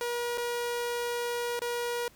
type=tone with dropouts; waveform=sawtooth; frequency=479.1 Hz; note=A#4; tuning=47 cents sharp; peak=-26 dBFS; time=0.01-2.08 s; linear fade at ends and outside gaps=1 ms; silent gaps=0.375-0.38 / 1.592-1.618 s; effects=pink hiss -59 dBFS RMS until 2.15 s